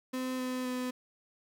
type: tone with pitch steps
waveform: 35% pulse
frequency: 256.9 / 254.4 / 251.9 Hz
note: C4 / C4 / B3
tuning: -32 / -48 / +34 cents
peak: -31 dBFS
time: 0.13-0.91 s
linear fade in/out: 10 ms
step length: 260 ms
effects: 12-bit